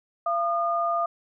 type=tone pair together; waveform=sine; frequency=683 / 1217 Hz; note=F5 / D#6; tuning=-39 / -39 cents; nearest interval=minor seventh; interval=1000 cents; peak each=-25 dBFS; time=0.26-1.06 s; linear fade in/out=5 ms; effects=none